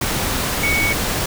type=tone in noise; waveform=sine; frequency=2232 Hz; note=C#7; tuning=11 cents sharp; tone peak=-17 dBFS; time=0.63-0.93 s; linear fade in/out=5 ms; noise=pink; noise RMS=-21 dBFS; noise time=0.01-1.26 s; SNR=+1 dB; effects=none